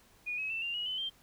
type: tone with pitch steps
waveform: sine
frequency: 2453 / 2559 / 2669 / 2784 / 2904 / 3029 / 3159 Hz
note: D#7 / D#7 / E7 / F7 / F#7 / F#7 / G7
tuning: -25 / +48 / +21 / -6 / -33 / +40 / +13 cents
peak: -33 dBFS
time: 0.26-1.1 s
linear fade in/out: 20 ms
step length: 120 ms
effects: pink hiss -63 dBFS RMS until 1.22 s